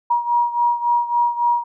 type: beating tone pair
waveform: sine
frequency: 953 / 956.6 Hz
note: A#5 / A#5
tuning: +38 / +44 cents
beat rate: 3.6 Hz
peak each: -17 / -21 dBFS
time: 0.1-1.64 s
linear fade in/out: 10 ms
effects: none